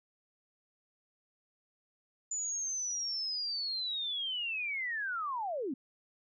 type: linear sweep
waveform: sine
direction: down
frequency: 7040 to 233.1 Hz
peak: -33 dBFS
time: 2.31-5.74 s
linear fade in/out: 5 ms
effects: none

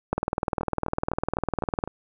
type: two click trains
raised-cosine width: 1 ms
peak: -9 / -18 dBFS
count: 35 / 6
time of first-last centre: 0.13-1.839 / 0.61-1.876 s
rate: 19.9 / 3.95 Hz
effects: none

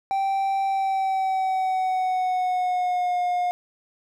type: tone with pitch glide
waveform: triangle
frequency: 780 to 715.3 Hz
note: G5 to F5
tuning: -9 to +41 cents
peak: -19 dBFS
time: 0.11-3.51 s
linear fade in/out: 0 ms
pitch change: -150 cents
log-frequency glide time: 0.65-3.2 s
effects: none

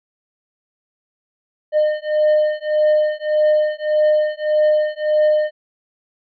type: beating tone pair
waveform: triangle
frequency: 608 / 609.7 Hz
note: D#5 / D#5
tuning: -40 / -35 cents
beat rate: 1.7 Hz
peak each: -15 dBFS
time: 1.72-5.51 s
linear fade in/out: 50 ms
effects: resampled to 11025 Hz

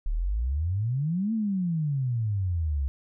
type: exponential two-way sweep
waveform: sine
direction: up then down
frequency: 34.65 to 228.5 to 66.1 Hz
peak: -24 dBFS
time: 0.06-2.88 s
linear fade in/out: 0 ms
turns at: 1.33 s
effects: none

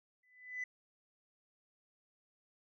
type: tone with exponential growth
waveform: sine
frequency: 2000 Hz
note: B6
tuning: 21 cents sharp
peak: -33 dBFS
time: 0.23-0.64 s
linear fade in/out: 5 ms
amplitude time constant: 89 ms
effects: tanh soft clip ceiling -34 dBFS

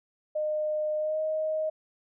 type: tone with pitch glide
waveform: sine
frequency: 611 to 625.3 Hz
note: D#5 to D#5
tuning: -32 to +8 cents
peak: -26 dBFS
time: 0.35-1.7 s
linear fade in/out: 10 ms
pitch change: +40 cents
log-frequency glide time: 0.97-1.2 s
effects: none

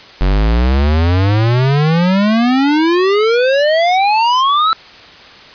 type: exponential sweep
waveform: square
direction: up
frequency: 45 to 1336 Hz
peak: -10 dBFS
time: 0.21-4.73 s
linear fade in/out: 0 ms
effects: white hiss -37 dBFS RMS until 5.54 s + resampled to 11025 Hz

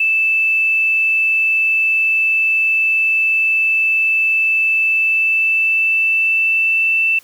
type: tone with pitch glide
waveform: sine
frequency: 2637 to 2660 Hz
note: E7 to E7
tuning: 0 to +15 cents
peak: -12 dBFS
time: 0-7.19 s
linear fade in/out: 5 ms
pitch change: +15 cents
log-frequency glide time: 4.81-7.05 s
effects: white hiss -48 dBFS RMS until 7.23 s

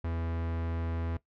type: tone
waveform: 45% pulse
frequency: 83 Hz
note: E2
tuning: 12 cents sharp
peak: -31 dBFS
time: 0.04-1.17 s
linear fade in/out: 5 ms
effects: noise-tail reverb RT60 0.1 s tail -17 dB re dry + low-pass 2000 Hz 12 dB/octave

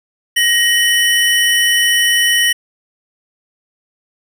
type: tone pair together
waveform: square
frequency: 1886.1 / 2994 Hz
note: A#6 / F#7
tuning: +20 / +20 cents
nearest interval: minor sixth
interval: 800 cents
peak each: -14 dBFS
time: 0.36-2.53 s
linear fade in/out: 10 ms
effects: none

